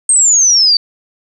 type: exponential sweep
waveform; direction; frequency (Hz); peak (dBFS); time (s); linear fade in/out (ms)
sine; down; 8560 to 4558; -6; 0.09-0.77; 2
effects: none